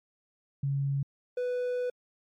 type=tone pair in turn; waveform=sine / triangle; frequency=139 / 495.3 Hz; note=C#3 / B4; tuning=+5 / +5 cents; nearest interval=octave + minor seventh; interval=2200 cents; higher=second; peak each=-26 / -26 dBFS; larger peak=neither; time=0.63-1.03 / 1.37-1.9 s; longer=second; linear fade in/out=5 ms; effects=MP3 64 kbps